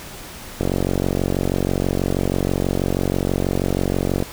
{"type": "click train", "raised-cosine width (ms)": 2, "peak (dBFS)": -6, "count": 168, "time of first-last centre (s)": [0.61, 4.225], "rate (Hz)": 46.2, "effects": ["pink hiss -36 dBFS RMS until 4.32 s"]}